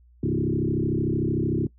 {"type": "tone with frequency modulation", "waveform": "sine", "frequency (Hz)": 233.5, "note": "A#3", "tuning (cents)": 3, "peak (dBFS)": -21, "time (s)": [0.23, 1.67], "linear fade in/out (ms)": 5, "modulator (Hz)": 33.3, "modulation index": 4.2, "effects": ["noise-tail reverb RT60 0.1 s tail -22 dB re dry", "added 60 Hz sine -52 dBFS peak until 1.78 s"]}